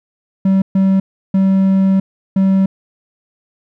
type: tone bursts at uneven times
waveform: triangle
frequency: 192.2 Hz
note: G3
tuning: 34 cents flat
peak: -7 dBFS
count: 4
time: 0.45-0.62 / 0.75-1 / 1.34-2 / 2.36-2.66 s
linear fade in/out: 5 ms
effects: none